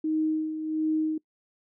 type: tone with tremolo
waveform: sine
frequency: 312.8 Hz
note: D#4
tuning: 9 cents sharp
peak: -22 dBFS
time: 0.04-1.18 s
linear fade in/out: 5 ms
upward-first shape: sine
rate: 1.4 Hz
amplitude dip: 60%
effects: noise-tail reverb RT60 0.1 s tail -23 dB re dry